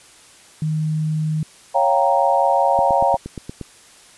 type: tone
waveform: sine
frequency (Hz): 155.56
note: D#3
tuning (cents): 0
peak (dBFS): -18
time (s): 0.62-1.43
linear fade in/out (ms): 2
type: chord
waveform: sine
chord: G half-diminished seventh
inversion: second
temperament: equal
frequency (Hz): 554.4 / 698.5 / 784 / 932.3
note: Db5 / F5 / G5 / Bb5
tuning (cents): 0 / 0 / 0 / 0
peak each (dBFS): -19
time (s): 1.74-3.17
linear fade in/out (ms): 20
type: click train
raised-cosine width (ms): 3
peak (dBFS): -16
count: 8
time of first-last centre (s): 2.79-3.613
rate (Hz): 8.51
effects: white hiss -47 dBFS RMS until 4.17 s + resampled to 24000 Hz